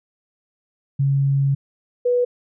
sine tone pair in turn, 138.3 / 490.3 Hz, C#3 / B4, -4 / -13 cents, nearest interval octave + minor seventh, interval 2191 cents, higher second, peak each -15 dBFS, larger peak neither, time 0.99-1.55 / 2.05-2.25 s, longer first, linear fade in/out 10 ms, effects none

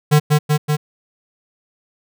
square tone with echo, 150 Hz, D3, 37 cents sharp, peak -9 dBFS, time 0.11-0.2 s, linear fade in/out 20 ms, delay 190 ms, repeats 3, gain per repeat -2 dB, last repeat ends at 0.77 s, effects none

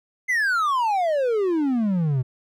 triangle exponential sweep, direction down, 2093 to 122.3 Hz, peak -17 dBFS, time 0.28-2.23 s, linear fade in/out 20 ms, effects none

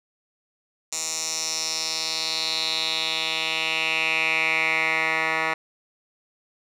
10% pulse tone with band-pass filter sweep, 160 Hz, D#3, 49 cents sharp, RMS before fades -25 dBFS, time 0.92-5.54 s, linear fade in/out 5 ms, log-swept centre 6800 to 1700 Hz, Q 3.9, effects none

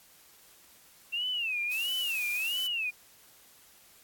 sine tone with vibrato, 2686 Hz, E7, 32 cents sharp, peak -29 dBFS, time 1.12-2.91 s, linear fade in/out 20 ms, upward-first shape sine, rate 1.5 Hz, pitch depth 200 cents each way
blue noise, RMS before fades -40 dBFS, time 1.71-2.67 s, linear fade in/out 5 ms
effects white hiss -58 dBFS RMS until 4.03 s + AAC 64 kbps

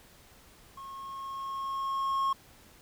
triangle tone with level ramp, 1085 Hz, C#6, 37 cents flat, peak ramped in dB -40 to -23 dBFS, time 0.77-2.33 s, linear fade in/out 5 ms, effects pink hiss -57 dBFS RMS until 2.81 s

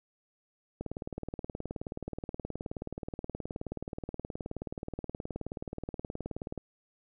click train, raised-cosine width 2 ms, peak -23 dBFS, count 110, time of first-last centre 0.81-6.577 s, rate 18.9 Hz, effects none

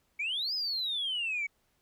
sine exponential two-way sweep, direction up then down, 2229 to 5140 to 2229 Hz, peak -29 dBFS, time 0.19-1.47 s, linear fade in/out 10 ms, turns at 0.54 s, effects tanh soft clip ceiling -26 dBFS + pink hiss -73 dBFS RMS until 1.81 s

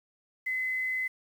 sine tone with quantisation, 2034 Hz, C7, 50 cents flat, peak -28 dBFS, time 0.46-1.08 s, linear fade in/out 10 ms, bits 9, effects none

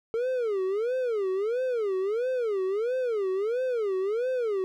triangle tone with vibrato, 440 Hz, A4, in tune, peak -23 dBFS, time 0.14-4.64 s, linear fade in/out 0 ms, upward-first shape sine, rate 1.5 Hz, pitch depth 280 cents each way, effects none

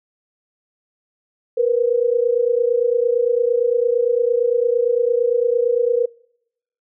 sine tone pair together, 469 / 497.8 Hz, A#4 / B4, +11 / +14 cents, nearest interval minor second, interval 103 cents, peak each -16 / -18 dBFS, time 1.57-6.06 s, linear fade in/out 10 ms, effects noise-tail reverb RT60 0.8 s tail -26 dB re dry

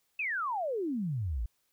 sine exponential sweep, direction down, 2670 to 50 Hz, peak -30 dBFS, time 0.19-1.46 s, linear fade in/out 5 ms, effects white hiss -75 dBFS RMS until 1.72 s

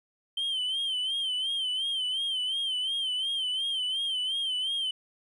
sine tone with vibrato, 3112 Hz, G7, 13 cents flat, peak -25 dBFS, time 0.37-4.91 s, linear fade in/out 5 ms, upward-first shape sine, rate 2.8 Hz, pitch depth 80 cents each way, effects tanh soft clip ceiling -26 dBFS + 11-bit

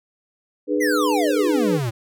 sine chord, G# diminished, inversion second, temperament equal with one note detuned, 301.2 / 415.3 / 493.9 Hz, D4 / G#4 / B4, +44 / 0 / 0 cents, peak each -21 / -23 / -23 dBFS, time 0.67-1.8 s, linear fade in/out 50 ms
square exponential sweep, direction down, 2100 to 107.6 Hz, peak -22 dBFS, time 0.8-1.91 s, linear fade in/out 20 ms
effects none

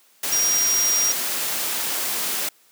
sine tone in noise, 5700 Hz, F8, 34 cents sharp, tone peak -18 dBFS, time 0.32-1.12 s, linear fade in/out 5 ms, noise white, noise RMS -25 dBFS, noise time 0.23-2.49 s, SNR +4 dB, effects white hiss -57 dBFS RMS until 2.71 s + high-pass 200 Hz 12 dB/octave

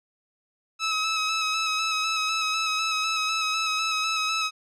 15% pulse tone with vibrato, 1290 Hz, E6, 38 cents flat, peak -17 dBFS, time 0.79-4.51 s, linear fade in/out 50 ms, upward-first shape square, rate 4 Hz, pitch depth 22 cents each way, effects resampled to 22050 Hz

